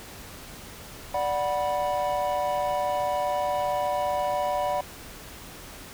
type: chord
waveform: triangle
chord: B minor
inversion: first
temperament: equal with one note detuned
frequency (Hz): 587.3 / 740 / 980.4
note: D5 / F#5 / B5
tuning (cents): 0 / 0 / -13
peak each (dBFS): -26 / -26 / -28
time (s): 1.14-4.81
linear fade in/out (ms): 5
effects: pink hiss -43 dBFS RMS until 5.93 s